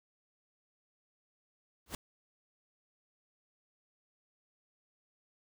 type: noise with exponential growth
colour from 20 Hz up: pink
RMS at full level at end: -34 dBFS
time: 1.86-1.95 s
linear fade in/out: 2 ms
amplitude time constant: 19 ms
effects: none